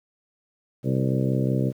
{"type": "harmonic tone with a mistuned harmonic", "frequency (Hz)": 65.41, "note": "C2", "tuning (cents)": 0, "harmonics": [2, 3, 4, 5, 6, 7, 8, 9], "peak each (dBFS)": [-23, -27, -29, -31, -33, -34, -35, -36], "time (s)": [0.83, 1.73], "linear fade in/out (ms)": 50, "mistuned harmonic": 8, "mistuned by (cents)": -26, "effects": ["9-bit"]}